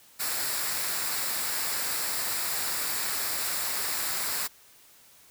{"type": "noise with comb filter", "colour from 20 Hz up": "white", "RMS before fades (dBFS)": -30, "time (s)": [0.19, 4.48], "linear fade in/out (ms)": 20, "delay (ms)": 0.32, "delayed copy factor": -0.5, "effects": ["white hiss -56 dBFS RMS until 5.3 s"]}